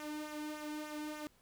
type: tone with flanger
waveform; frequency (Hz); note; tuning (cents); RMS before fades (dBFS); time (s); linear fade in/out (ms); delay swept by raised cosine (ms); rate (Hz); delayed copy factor
sawtooth; 302.3; D#4; -50; -43; 0-1.27; 0; 0.22 to 1.82; 3.4; -0.6
effects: pink hiss -69 dBFS RMS until 1.41 s